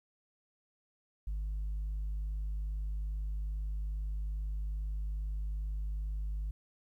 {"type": "tone", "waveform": "sine", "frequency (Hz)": 51.2, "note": "G#1", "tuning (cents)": -24, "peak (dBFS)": -31, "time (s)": [1.27, 6.51], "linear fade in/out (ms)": 5, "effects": ["tanh soft clip ceiling -32 dBFS", "12-bit"]}